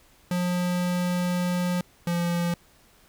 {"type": "tone pair in turn", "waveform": "square", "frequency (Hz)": [178.3, 172.53], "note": ["F3", "F3"], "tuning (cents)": [36, -21], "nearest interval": "minor second", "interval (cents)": 57, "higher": "first", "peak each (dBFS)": -24, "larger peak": "neither", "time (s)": [[0.31, 1.81], [2.07, 2.54]], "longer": "first", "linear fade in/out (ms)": 2, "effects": ["pink hiss -58 dBFS RMS until 3.08 s"]}